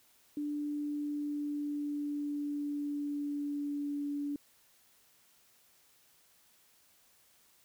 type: tone with pitch glide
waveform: sine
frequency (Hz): 294 to 287.9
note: D4 to D4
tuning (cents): +2 to -34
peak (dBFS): -33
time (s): 0.37-4.36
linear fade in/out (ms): 2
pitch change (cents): -36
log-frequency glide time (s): 0.62-4.12
effects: white hiss -66 dBFS RMS until 7.64 s